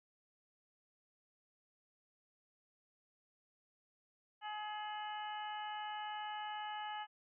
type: harmonic tone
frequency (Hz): 422.8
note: G#4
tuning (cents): +31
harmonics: 2 / 3 / 4 / 5 / 6 / 7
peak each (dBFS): -42 / -51 / -50 / -56 / -61 / -51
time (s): 4.41-7.07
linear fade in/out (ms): 50
effects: none